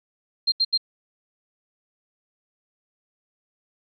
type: tone bursts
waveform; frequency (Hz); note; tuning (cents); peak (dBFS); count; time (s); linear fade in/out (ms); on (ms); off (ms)
sine; 4186; C8; 0; -17; 3; 0.47-0.777; 10; 51; 77
effects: none